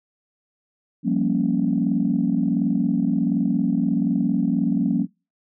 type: chord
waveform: sine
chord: G half-diminished seventh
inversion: third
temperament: equal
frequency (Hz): 174.61 / 196 / 233.1 / 277.2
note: F3 / G3 / Bb3 / Db4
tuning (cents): 0 / 0 / 0 / 0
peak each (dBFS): -24 / -24 / -22 / -23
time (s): 1.03-5.07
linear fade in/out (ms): 50
effects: noise-tail reverb RT60 0.3 s tail -26 dB re dry + tanh soft clip ceiling -9 dBFS